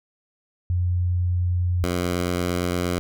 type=tone pair in turn; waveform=sine / 10% pulse; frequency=89 / 88.63 Hz; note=F2 / F2; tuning=+33 / +26 cents; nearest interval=unison; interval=7 cents; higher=first; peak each=-19 / -14 dBFS; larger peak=second; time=0.7-1.84 / 1.84-2.99 s; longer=second; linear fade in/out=0 ms; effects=none